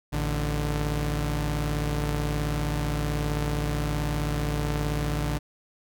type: tone pair together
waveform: sawtooth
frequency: 55.52 / 147.8 Hz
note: A1 / D3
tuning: +16 / +11 cents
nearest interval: octave + perfect fourth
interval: 1695 cents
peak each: -24 dBFS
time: 0.12-5.39 s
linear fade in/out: 20 ms
effects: none